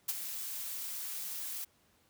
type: noise with ADSR envelope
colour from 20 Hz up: blue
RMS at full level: -31 dBFS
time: 0.08-1.65 s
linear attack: 12 ms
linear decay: 30 ms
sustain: -9 dB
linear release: 13 ms
effects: pink hiss -69 dBFS RMS until 2.09 s + high-pass 60 Hz 12 dB/octave